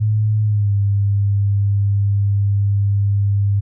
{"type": "tone with pitch glide", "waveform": "sine", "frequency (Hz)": [107.1, 100.51], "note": ["A2", "G2"], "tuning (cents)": [-46, 44], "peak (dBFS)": -13, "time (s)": [0, 3.61], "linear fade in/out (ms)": 20, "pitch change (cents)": -110, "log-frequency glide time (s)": [0.42, 0.73], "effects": []}